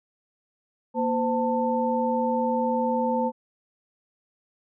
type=tone cluster; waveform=sine; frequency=235.1 / 514 / 890 Hz; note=A#3 / C5 / A5; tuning=+15 / -31 / +20 cents; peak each=-26 dBFS; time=0.94-3.32 s; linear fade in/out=50 ms; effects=none